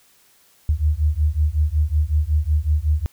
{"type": "beating tone pair", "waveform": "sine", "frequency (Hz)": [73.42, 78.82], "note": ["D2", "D#2"], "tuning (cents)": [0, 23], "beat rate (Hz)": 5.4, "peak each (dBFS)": -19, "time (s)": [0.69, 3.06], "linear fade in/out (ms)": 0, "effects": ["white hiss -56 dBFS RMS until 3.12 s"]}